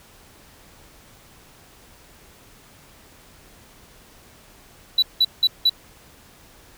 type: tone bursts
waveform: sine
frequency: 3951 Hz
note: B7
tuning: in tune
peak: -11 dBFS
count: 4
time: 4.98-5.696 s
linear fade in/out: 5 ms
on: 44 ms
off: 180 ms
effects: tanh soft clip ceiling -11 dBFS + pink hiss -50 dBFS RMS until 6.77 s

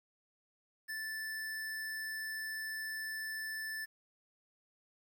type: tone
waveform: square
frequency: 1757 Hz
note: A6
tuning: 3 cents flat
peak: -39 dBFS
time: 0.88-3.86 s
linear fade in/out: 20 ms
effects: 11-bit

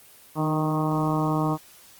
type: harmonic tone with a mistuned harmonic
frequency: 155.56 Hz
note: D#3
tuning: in tune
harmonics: 1 / 2 / 3 / 4 / 5 / 6 / 7 / 8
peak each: -25 / -26 / -34 / -33 / -32 / -33 / -31 / -36 dBFS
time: 0.35-1.58 s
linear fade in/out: 50 ms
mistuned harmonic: 2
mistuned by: -22 cents
effects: white hiss -51 dBFS RMS until 1.99 s + Opus 24 kbps

